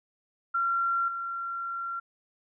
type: tone with level steps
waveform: sine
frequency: 1371 Hz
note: F6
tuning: 32 cents flat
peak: -24 / -31 dBFS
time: 0.54-2 s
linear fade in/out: 10 ms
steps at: 1.08 s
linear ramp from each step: 2 ms
effects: none